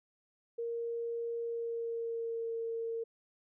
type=tone with pitch glide; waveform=sine; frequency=466.2 to 457.4 Hz; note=A#4 to A#4; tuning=0 to -33 cents; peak=-34 dBFS; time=0.58-3.04 s; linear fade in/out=10 ms; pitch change=-33 cents; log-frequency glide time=1.4-2.55 s; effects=none